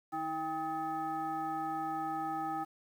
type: tone with frequency modulation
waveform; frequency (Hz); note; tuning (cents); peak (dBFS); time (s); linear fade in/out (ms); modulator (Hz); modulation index
sine; 794; G5; +22; -33; 0.12-2.65; 20; 474; 0.98
effects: 10-bit